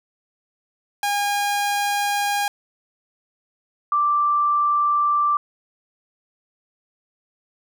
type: tone pair in turn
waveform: sawtooth / sine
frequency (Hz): 814 / 1174.7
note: G#5 / D6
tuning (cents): -35 / 0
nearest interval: tritone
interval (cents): 635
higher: second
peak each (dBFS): -16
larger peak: neither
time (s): 1.03-2.48 / 3.92-5.37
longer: neither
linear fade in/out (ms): 2
effects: none